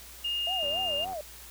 sine tone with pitch glide, 2833 to 2813 Hz, F7 to F7, +24 to +12 cents, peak -28 dBFS, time 0.24-1.05 s, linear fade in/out 10 ms, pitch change -12 cents, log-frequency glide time 0.52-0.74 s
sine tone with vibrato, 659.3 Hz, E5, in tune, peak -33 dBFS, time 0.47-1.21 s, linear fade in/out 2 ms, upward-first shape sine, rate 3.6 Hz, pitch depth 260 cents each way
click train, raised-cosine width 1 ms, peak -33 dBFS, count 48, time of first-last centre 0.63-1.132 s, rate 93.7 Hz
effects added 60 Hz sine -52 dBFS peak until 1.5 s + white hiss -48 dBFS RMS until 1.5 s

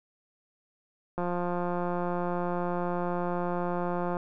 click train, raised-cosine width 1 ms, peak -18 dBFS, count 527, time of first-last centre 1.18-4.169 s, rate 176 Hz, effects none

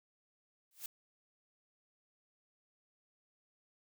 blue noise with exponential growth, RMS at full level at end -39 dBFS, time 0.71-0.86 s, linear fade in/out 2 ms, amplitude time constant 32 ms, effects none

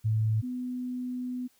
sine tone pair in turn, 109.5 / 250 Hz, A2 / B3, -8 / +21 cents, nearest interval octave + major second, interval 1429 cents, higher second, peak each -23 / -31 dBFS, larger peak first, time 0.04-0.42 / 0.42-1.48 s, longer second, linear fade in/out 20 ms, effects white hiss -66 dBFS RMS until 1.59 s

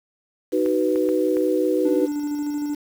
sine chord, B major, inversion first, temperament equal with one note detuned, 311.1 / 376.5 / 493.9 Hz, D#4 / F#4 / B4, 0 / +30 / 0 cents, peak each -22 dBFS, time 0.52-2.07 s, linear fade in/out 20 ms
clicks, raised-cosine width 0.5 ms, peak -22 dBFS, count 4, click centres 0.661 / 0.959 / 1.09 / 1.369 s
triangle tone with tremolo, 293.7 Hz, D4, in tune, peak -20 dBFS, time 1.85-2.75 s, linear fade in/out 5 ms, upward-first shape square, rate 13 Hz, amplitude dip 25%
effects 7-bit

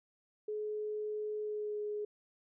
sine tone with pitch glide, 424.4 to 418.6 Hz, G#4 to G#4, +38 to +14 cents, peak -35 dBFS, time 0.48-2.05 s, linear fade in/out 5 ms, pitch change -24 cents, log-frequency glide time 1.4-1.8 s, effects none

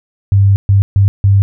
sine tone bursts at uneven times, 98.9 Hz, G2, 16 cents sharp, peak -5 dBFS, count 4, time 0.32-0.56 / 0.69-0.82 / 0.96-1.08 / 1.24-1.42 s, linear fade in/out 0 ms, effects none

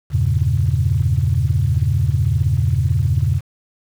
sine chord, E diminished seventh, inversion none, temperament equal, 82.41 / 98 / 116.54 / 138.59 Hz, E2 / G2 / Bb2 / Db3, 0 / 0 / 0 / 0 cents, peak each -19 dBFS, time 0.1-3.41 s, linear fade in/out 50 ms, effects tanh soft clip ceiling -5 dBFS + 7-bit

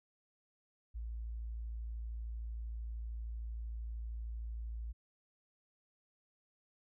sine tone, 56.5 Hz, A1, 47 cents sharp, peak -39 dBFS, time 0.94-4.93 s, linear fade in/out 20 ms, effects none

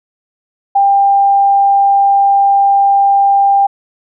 sine tone, 795 Hz, G5, 24 cents sharp, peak -6 dBFS, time 0.75-3.67 s, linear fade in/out 10 ms, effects none

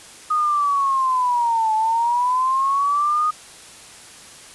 sine linear two-way sweep, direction down then up, 1244.5 to 865 to 1244.5 Hz, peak -16 dBFS, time 0.3-3.31 s, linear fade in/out 10 ms, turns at 1.74 s, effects white hiss -42 dBFS RMS until 4.54 s + resampled to 24000 Hz

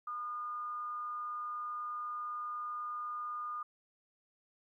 sine tone with frequency modulation, 1218 Hz, D#6, 37 cents flat, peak -37 dBFS, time 0.07-3.63 s, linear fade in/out 5 ms, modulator 215 Hz, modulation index 0.21, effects 13-bit

